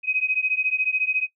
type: beating tone pair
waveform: sine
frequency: 2516 / 2530 Hz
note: D#7 / D#7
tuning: +19 / +28 cents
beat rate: 14 Hz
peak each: -23 dBFS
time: 0.03-1.28 s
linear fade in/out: 50 ms
effects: noise-tail reverb RT60 0.1 s tail -20 dB re dry